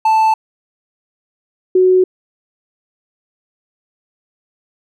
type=tone pair in turn; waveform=triangle / sine; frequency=880 / 370 Hz; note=A5 / F#4; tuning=0 / 0 cents; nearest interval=octave + minor third; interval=1500 cents; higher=first; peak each=-7 dBFS; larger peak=neither; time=0.05-0.34 / 1.75-2.04 s; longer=neither; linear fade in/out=5 ms; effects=none